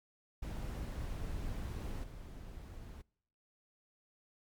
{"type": "noise with level steps", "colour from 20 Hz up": "brown", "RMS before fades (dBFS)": [-40, -48], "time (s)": [0.42, 3.02], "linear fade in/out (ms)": 10, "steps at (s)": 2.03, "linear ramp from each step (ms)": 10, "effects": ["noise-tail reverb RT60 0.7 s tail -26 dB re dry", "MP3 96 kbps"]}